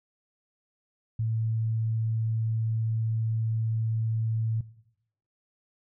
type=tone; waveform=sine; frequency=111.9 Hz; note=A2; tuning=30 cents sharp; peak=-25 dBFS; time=1.19-4.61 s; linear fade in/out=5 ms; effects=noise-tail reverb RT60 0.8 s tail -18 dB re dry